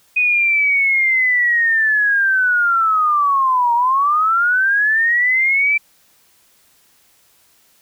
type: linear two-way sweep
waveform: sine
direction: down then up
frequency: 2498 to 932.3 to 2345 Hz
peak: -12 dBFS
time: 0.16-5.78 s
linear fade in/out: 10 ms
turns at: 3.74 s
effects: white hiss -55 dBFS RMS until 7.81 s